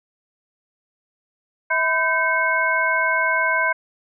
sine tone cluster, 647 / 1006 / 1552 / 2180 Hz, E5 / B5 / G6 / C#7, -32 / +32 / -18 / -29 cents, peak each -26 / -23 / -20 / -23 dBFS, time 1.7-3.73 s, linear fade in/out 10 ms, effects none

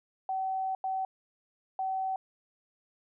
sine tone bursts at uneven times, 762 Hz, G5, 49 cents flat, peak -29 dBFS, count 3, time 0.29-0.75 / 0.84-1.05 / 1.79-2.16 s, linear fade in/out 2 ms, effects none

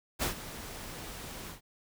pink noise with ADSR envelope, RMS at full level -29 dBFS, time 0.19-1.61 s, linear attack 39 ms, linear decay 110 ms, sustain -14 dB, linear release 120 ms, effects none

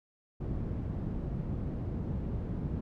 white low-pass noise, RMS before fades -35 dBFS, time 0.4-2.81 s, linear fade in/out 10 ms, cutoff 170 Hz, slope 12 dB/octave, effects none

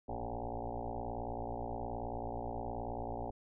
sine tone with frequency modulation, 406.9 Hz, G#4, 35 cents flat, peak -37 dBFS, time 0.08-3.31 s, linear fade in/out 10 ms, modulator 58.8 Hz, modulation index 7.5, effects none

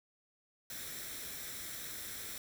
white noise with comb filter, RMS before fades -44 dBFS, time 0.7-2.38 s, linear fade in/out 2 ms, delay 0.53 ms, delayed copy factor +0.55, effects none

